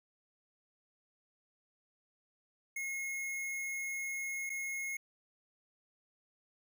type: tone with dropouts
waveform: square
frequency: 2163 Hz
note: C#7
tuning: 43 cents flat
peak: -37 dBFS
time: 2.76-4.97 s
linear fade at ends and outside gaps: 5 ms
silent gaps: 4.495-4.5 s
effects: none